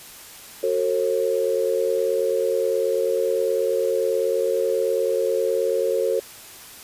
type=tone cluster; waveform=sine; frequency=371 / 449.6 / 539 Hz; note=F#4 / A4 / C#5; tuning=+5 / +37 / -49 cents; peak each=-26 / -22 / -23 dBFS; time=0.63-6.2 s; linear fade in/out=5 ms; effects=white hiss -42 dBFS RMS until 6.83 s + resampled to 32000 Hz